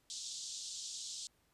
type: band-pass noise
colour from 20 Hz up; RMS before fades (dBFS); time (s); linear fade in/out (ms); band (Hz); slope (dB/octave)
white; -45; 0.1-1.27; 0; 3400 to 7800; 48
effects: pink hiss -74 dBFS RMS until 1.53 s + resampled to 32000 Hz